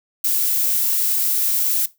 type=noise; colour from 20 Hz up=violet; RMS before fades=-19 dBFS; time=0.24-1.86 s; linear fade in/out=5 ms; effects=noise-tail reverb RT60 0.2 s tail -17 dB re dry